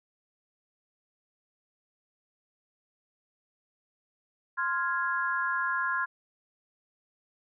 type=chord; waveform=sine; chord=F minor; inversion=second; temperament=equal; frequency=1046.5 / 1396.9 / 1661.2 Hz; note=C6 / F6 / Ab6; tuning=0 / 0 / 0 cents; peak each=-31 dBFS; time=4.57-6.06 s; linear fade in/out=20 ms; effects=none